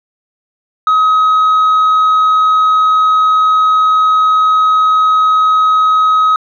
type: tone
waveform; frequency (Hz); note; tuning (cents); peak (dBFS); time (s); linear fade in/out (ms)
sine; 1269; D#6; +34; -4; 0.87-6.36; 2
effects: tanh soft clip ceiling -6 dBFS